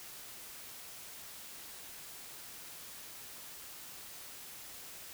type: silence
effects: white hiss -49 dBFS RMS until 5.13 s